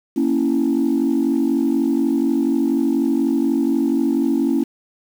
sine chord, A# diminished, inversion none, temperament equal, 233.1 / 277.2 / 329.6 Hz, A#3 / C#4 / E4, 0 / 0 / 0 cents, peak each -20 / -17 / -19 dBFS, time 0.16-4.64 s, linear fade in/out 10 ms, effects tanh soft clip ceiling -10 dBFS + 7-bit

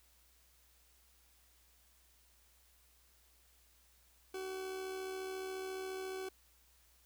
40% pulse tone with amplitude modulation, 378.1 Hz, F#4, 38 cents sharp, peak -38 dBFS, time 4.34-6.29 s, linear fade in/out 5 ms, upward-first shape sine, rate 74.3 Hz, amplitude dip 35%, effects added 60 Hz sine -70 dBFS peak until 7.05 s + white hiss -69 dBFS RMS until 7.05 s

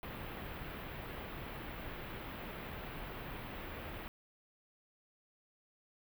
pink band-stop noise, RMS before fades -45 dBFS, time 0.03-4.08 s, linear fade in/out 0 ms, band 3100 to 16000 Hz, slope 24 dB/octave, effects none

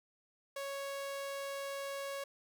sawtooth tone, 554.4 Hz, C#5, in tune, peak -35 dBFS, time 0.56-2.24 s, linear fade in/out 5 ms, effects none

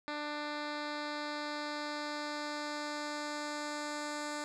10% pulse tone with low-pass filter sweep, 296.7 Hz, D4, 18 cents sharp, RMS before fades -39 dBFS, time 0.08-4.44 s, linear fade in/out 0 ms, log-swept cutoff 3700 to 7600 Hz, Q 1.6, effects none

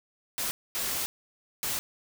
white noise bursts at uneven times, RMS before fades -31 dBFS, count 3, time 0.38-0.51 / 0.75-1.06 / 1.63-1.79 s, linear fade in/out 0 ms, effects none

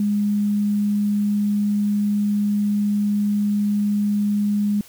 sine tone, 206 Hz, G#3, 14 cents flat, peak -17 dBFS, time 0-4.81 s, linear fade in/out 2 ms, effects white hiss -47 dBFS RMS until 4.88 s

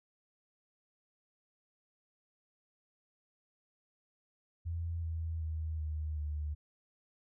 sine tone with pitch steps, 84 / 81.61 / 79.29 / 77.03 / 74.84 Hz, E2 / E2 / D#2 / D#2 / D2, +33 / -17 / +33 / -17 / +33 cents, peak -34 dBFS, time 4.65-6.55 s, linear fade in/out 20 ms, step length 380 ms, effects none

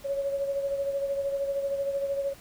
sine beating tone pair, 554.4 / 567.4 Hz, C#5 / C#5, 0 / +40 cents, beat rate 13 Hz, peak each -27 / -36 dBFS, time 0.04-2.34 s, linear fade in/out 20 ms, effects pink hiss -51 dBFS RMS until 2.4 s

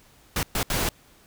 pink noise bursts at uneven times, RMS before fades -25 dBFS, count 3, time 0.36-0.43 / 0.55-0.63 / 0.7-0.89 s, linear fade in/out 2 ms, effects pink hiss -56 dBFS RMS until 1.26 s

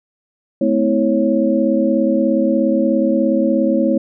sine tone cluster, 217.1 / 254 / 324.5 / 549 Hz, A3 / B3 / E4 / C#5, -23 / +49 / -27 / -17 cents, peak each -18 dBFS, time 0.61-3.98 s, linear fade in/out 5 ms, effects none

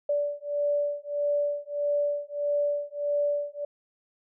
sine beating tone pair, 580 / 581.6 Hz, D5 / D5, -22 / -17 cents, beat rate 1.6 Hz, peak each -28 dBFS, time 0.09-3.65 s, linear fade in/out 5 ms, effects none

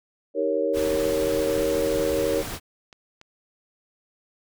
sine chord, Eb dominant seventh, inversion none, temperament equal with one note detuned, 313.7 / 392 / 466.2 / 554.4 Hz, Eb4 / G4 / Bb4 / Db5, +14 / 0 / 0 / 0 cents, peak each -29 / -29 / -25 / -25 dBFS, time 0.34-2.44 s, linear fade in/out 50 ms
pink noise, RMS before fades -33 dBFS, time 0.73-2.6 s, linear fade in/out 50 ms
clicks, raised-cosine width 0.2 ms, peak -29 dBFS, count 2, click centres 2.928 / 3.214 s
effects none

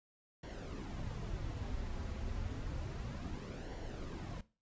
brown noise with flanger, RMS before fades -42 dBFS, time 0.43-4.41 s, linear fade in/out 5 ms, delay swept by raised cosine 0.79 to 6.69 ms, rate 0.3 Hz, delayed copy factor -0.55, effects noise-tail reverb RT60 0.3 s tail -17 dB re dry + resampled to 16000 Hz

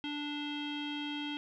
square tone with low-pass filter, 292.7 Hz, D4, 6 cents flat, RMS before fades -38 dBFS, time 0.04-1.37 s, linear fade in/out 0 ms, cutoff 3100 Hz, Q 8.5, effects none

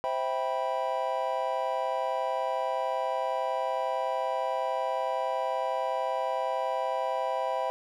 triangle chord, C major seventh, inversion none, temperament just, 523.3 / 654.1 / 784.9 / 981.1 Hz, C5 / E5 / G5 / B5, 0 / -14 / +2 / -12 cents, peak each -31 dBFS, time 0.04-7.7 s, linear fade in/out 0 ms, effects none

